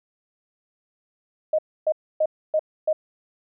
sine tone bursts, 622.3 Hz, D#5, in tune, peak -17 dBFS, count 5, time 1.53-2.93 s, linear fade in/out 5 ms, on 56 ms, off 280 ms, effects none

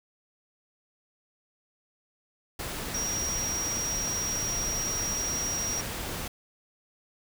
sine tone in noise, 5690 Hz, F8, 31 cents sharp, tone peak -29 dBFS, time 2.94-5.81 s, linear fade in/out 5 ms, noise pink, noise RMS -35 dBFS, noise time 2.59-6.28 s, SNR +3 dB, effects none

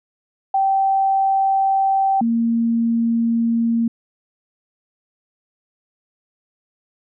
sine tone pair in turn, 777 / 231 Hz, G5 / A#3, -16 / -16 cents, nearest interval octave + major sixth, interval 2100 cents, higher first, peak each -14 / -15 dBFS, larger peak first, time 0.54-2.21 / 2.21-3.88 s, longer neither, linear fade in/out 5 ms, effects none

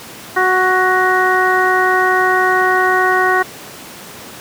harmonic tone with a mistuned harmonic, 370 Hz, F#4, in tune, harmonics 1 / 2 / 3 / 4 / 5, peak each -17 / -17 / -17 / -17 / -17 dBFS, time 0.36-3.43 s, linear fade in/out 10 ms, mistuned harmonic 5, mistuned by +23 cents, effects pink hiss -33 dBFS RMS until 4.4 s + high-pass 150 Hz 12 dB/octave

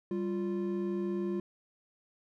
triangle tone pair together, 196 / 349.4 Hz, G3 / F4, 0 / +1 cents, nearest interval minor seventh, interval 1001 cents, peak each -32 / -31 dBFS, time 0.11-1.4 s, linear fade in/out 2 ms, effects none

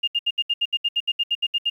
sine tone bursts, 2823 Hz, F7, 18 cents sharp, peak -18 dBFS, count 15, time 0.03-1.7 s, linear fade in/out 10 ms, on 46 ms, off 70 ms, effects 9-bit

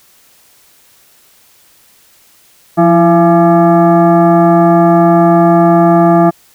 sine tone with frequency modulation, 173.3 Hz, F3, 13 cents flat, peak -4 dBFS, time 2.77-6.31 s, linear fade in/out 20 ms, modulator 508 Hz, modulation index 1.5, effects white hiss -47 dBFS RMS until 6.54 s

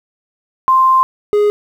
sine / triangle tone pair in turn, 1047 / 415.5 Hz, C6 / G#4, +1 / +1 cents, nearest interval octave + major third, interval 1600 cents, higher first, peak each -7 / -7 dBFS, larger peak neither, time 0.68-1.03 / 1.33-1.5 s, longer first, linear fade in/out 0 ms, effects 7-bit

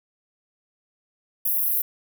pink high-pass noise, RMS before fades -23 dBFS, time 1.45-1.82 s, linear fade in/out 5 ms, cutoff 11000 Hz, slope 96 dB/octave, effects none

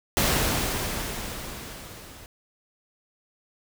pink noise with level ramp, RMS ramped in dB -21 to -46 dBFS, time 0.17-2.26 s, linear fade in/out 0 ms, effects none

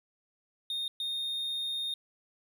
triangle tone bursts at uneven times, 3682 Hz, A#7, 22 cents flat, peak -30 dBFS, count 2, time 0.7-0.88 / 1-1.94 s, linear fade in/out 2 ms, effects none

